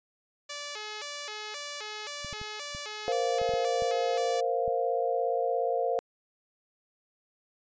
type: tone with vibrato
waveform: 5% pulse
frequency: 497 Hz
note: B4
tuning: 11 cents sharp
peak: -25 dBFS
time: 0.49-4.41 s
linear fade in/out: 10 ms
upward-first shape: square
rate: 1.9 Hz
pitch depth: 270 cents each way
type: clicks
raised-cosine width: 5 ms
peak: -31 dBFS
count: 9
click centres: 2.247 / 2.328 / 2.415 / 2.749 / 3.416 / 3.492 / 3.538 / 3.822 / 4.679 s
type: chord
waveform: sine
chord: Bb suspended second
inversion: none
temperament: equal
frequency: 466.2 / 523.3 / 698.5 Hz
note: Bb4 / C5 / F5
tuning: 0 / 0 / 0 cents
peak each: -30 dBFS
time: 3.08-5.99 s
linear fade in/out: 0 ms
effects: resampled to 16000 Hz